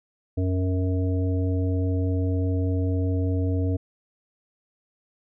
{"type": "harmonic tone with a mistuned harmonic", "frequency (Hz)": 92.5, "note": "F#2", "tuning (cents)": 0, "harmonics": [1, 3, 5, 7], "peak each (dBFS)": [-22, -28, -33, -38], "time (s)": [0.37, 3.77], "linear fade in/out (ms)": 10, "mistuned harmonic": 1, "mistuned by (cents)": -31, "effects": []}